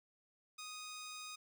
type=tone; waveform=10% pulse; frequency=1244.5 Hz; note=D#6; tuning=in tune; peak=-38 dBFS; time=0.58-1.36 s; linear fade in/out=10 ms; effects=none